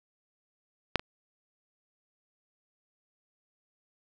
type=clicks; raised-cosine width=0.3 ms; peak=-7 / -23 dBFS; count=2; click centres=0.957 / 0.995 s; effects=none